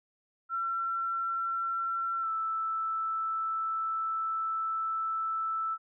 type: tone with pitch glide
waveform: sine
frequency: 1353 to 1319.8 Hz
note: E6 to E6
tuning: +45 to +2 cents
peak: -29 dBFS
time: 0.49-5.78 s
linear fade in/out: 50 ms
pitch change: -43 cents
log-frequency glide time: 2.2-2.29 s
effects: none